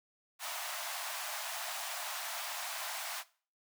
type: high-pass noise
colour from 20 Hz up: pink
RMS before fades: -40 dBFS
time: 0.39-3.24 s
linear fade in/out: 50 ms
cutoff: 620 Hz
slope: 96 dB/octave
effects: noise-tail reverb RT60 0.4 s tail -19 dB re dry